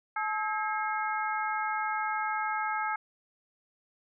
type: harmonic tone with a mistuned harmonic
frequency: 430 Hz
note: A4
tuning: 40 cents flat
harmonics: 2 / 3 / 4 / 5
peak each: -32 / -33 / -36 / -38 dBFS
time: 0.16-2.96 s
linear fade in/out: 5 ms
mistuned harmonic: 4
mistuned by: -100 cents
effects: none